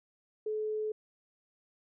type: tone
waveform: sine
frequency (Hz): 429.9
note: A4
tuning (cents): -40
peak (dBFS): -31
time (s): 0.46-0.92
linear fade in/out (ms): 5
effects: none